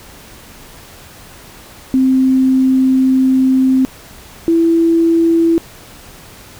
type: tone pair in turn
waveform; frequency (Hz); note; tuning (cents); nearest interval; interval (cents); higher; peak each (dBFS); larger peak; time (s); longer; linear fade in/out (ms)
sine; 261.6 / 331.9; C4 / E4; 0 / +12; major third; 412; second; -8; neither; 1.94-3.85 / 4.48-5.58; first; 0
effects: pink hiss -38 dBFS RMS until 6.59 s

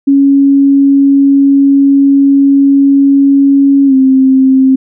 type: tone with pitch glide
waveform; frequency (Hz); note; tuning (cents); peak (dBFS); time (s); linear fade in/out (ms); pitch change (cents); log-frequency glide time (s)
sine; 277.2 to 264.2; C#4 to C4; 0 to +17; -3; 0.07-4.76; 10; -83; 3.86-3.94
effects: none

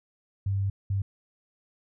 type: tone bursts at uneven times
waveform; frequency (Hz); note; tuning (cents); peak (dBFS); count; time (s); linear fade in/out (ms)
sine; 98.3; G2; +5; -24; 2; 0.46-0.7 / 0.9-1.02; 5
effects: none

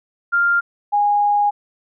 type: tone pair in turn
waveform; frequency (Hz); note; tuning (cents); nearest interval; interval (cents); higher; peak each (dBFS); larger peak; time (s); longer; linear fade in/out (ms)
sine; 1396.9 / 822.7; F6 / G#5; 0 / -17; major sixth; 917; first; -13; neither; 0.32-0.61 / 0.92-1.51; second; 20
effects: none

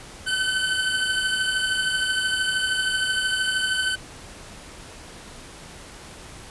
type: beating tone pair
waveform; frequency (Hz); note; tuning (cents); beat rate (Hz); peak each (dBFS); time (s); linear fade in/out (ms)
25% pulse; 1519 / 1532; F#6 / G6; +45 / -40; 13; -19 / -25; 0.26-3.96; 20
effects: pink hiss -42 dBFS RMS until 6.5 s + resampled to 24000 Hz

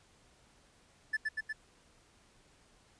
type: tone with echo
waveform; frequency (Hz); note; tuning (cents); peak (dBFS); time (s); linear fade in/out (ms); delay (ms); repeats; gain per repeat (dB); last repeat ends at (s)
triangle; 1745; A6; -15; -27; 1.13-1.17; 10; 120; 3; -2; 1.53
effects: pink hiss -65 dBFS RMS until 2.99 s + resampled to 22050 Hz

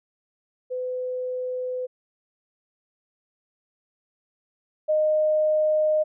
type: tone pair in turn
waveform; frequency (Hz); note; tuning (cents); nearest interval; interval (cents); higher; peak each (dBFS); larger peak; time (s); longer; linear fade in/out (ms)
sine; 505 / 616.1; B4 / D#5; +39 / -17; minor third; 344; second; -26 / -18; second; 0.7-1.87 / 4.88-6.04; first; 20
effects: none

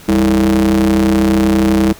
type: ring-modulated tone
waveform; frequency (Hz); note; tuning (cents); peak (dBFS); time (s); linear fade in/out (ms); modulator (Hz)
square; 61.74; B1; 0; -7; 0.08-1.93; 10; 263
effects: pink hiss -38 dBFS RMS until 1.99 s

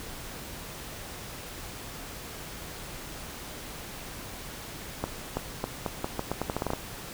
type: accelerating click train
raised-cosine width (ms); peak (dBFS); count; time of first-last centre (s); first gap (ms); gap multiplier
1; -14; 14; 5.04-6.734; 330; 0.82
effects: pink hiss -41 dBFS RMS until 7.13 s

